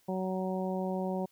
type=harmonic tone; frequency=187 Hz; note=F#3; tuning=19 cents sharp; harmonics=1 / 2 / 3 / 4 / 5; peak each=-33 / -37 / -37 / -40 / -43 dBFS; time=0.08-1.26 s; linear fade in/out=10 ms; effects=white hiss -68 dBFS RMS until 1.31 s